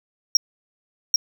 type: tone with echo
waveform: triangle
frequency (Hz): 5588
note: F8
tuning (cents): 0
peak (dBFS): -10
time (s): 0.35-0.37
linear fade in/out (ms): 2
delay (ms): 790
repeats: 1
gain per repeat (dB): -2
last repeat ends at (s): 1.16
effects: none

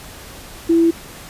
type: tone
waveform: sine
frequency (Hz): 332.9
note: E4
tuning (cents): +17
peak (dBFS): -10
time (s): 0.69-0.91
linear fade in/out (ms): 10
effects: pink hiss -37 dBFS RMS until 1.29 s + resampled to 32000 Hz

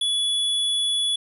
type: tone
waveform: square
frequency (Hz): 3410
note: G#7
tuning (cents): +45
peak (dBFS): -21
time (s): 0.01-1.16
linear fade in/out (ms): 5
effects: resampled to 32000 Hz + 10-bit

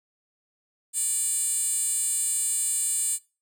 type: tone with high-pass filter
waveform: 10% pulse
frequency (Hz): 587.3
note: D5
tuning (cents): 0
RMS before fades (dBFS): -26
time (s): 0.93-3.19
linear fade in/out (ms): 50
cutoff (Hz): 8200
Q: 4.4
effects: noise-tail reverb RT60 0.3 s tail -20 dB re dry

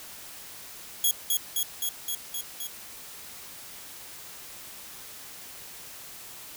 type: tone with echo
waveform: 5% pulse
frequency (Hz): 3322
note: G#7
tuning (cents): 0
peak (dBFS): -12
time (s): 1.04-1.11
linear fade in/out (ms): 2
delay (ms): 260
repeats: 6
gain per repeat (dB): -2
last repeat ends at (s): 2.67
effects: white hiss -44 dBFS RMS until 6.56 s

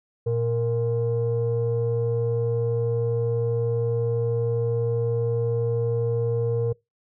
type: tone pair together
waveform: sine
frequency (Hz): 116.55 / 466.2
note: A#2 / A#4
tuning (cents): 0 / 0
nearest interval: 2 octaves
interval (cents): 2400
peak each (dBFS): -23 / -22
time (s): 0.26-6.73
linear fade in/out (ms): 10
effects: noise-tail reverb RT60 0.2 s tail -24 dB re dry + tanh soft clip ceiling -16 dBFS

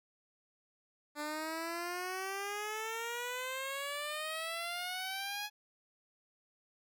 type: exponential sweep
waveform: 10% pulse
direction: up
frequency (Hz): 293.7 to 841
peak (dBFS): -29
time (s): 1.15-5.5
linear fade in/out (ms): 50
effects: none

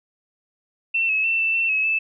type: tone with pitch steps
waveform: sine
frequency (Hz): 2694 / 2580 / 2681 / 2662 / 2692 / 2572 / 2627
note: E7 / E7 / E7 / E7 / E7 / E7 / E7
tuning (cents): +37 / -38 / +29 / +16 / +36 / -43 / -7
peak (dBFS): -18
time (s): 0.94-1.99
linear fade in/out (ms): 10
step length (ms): 150
effects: none

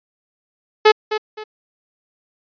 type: tone with echo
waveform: sawtooth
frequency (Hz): 429.4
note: A4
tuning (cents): -42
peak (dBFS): -3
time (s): 0.85-0.92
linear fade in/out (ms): 10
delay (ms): 260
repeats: 2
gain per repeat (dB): -11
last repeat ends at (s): 1.44
effects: resampled to 11025 Hz

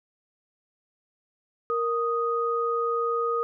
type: tone pair together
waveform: sine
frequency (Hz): 466.2 / 1244.6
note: A#4 / D#6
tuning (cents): 0 / 0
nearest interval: octave + perfect fourth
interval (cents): 1700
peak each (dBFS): -26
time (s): 1.7-3.43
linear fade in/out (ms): 0
effects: none

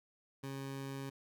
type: tone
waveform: 20% pulse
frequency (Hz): 136.4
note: C#3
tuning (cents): -28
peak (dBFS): -36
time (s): 0.43-1.1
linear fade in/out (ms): 10
effects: none

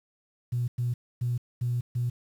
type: tone bursts at uneven times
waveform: sine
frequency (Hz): 121.5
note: B2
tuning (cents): -28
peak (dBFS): -24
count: 5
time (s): 0.52-0.68 / 0.78-0.94 / 1.21-1.38 / 1.61-1.81 / 1.95-2.1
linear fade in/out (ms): 10
effects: tanh soft clip ceiling -20 dBFS + 9-bit

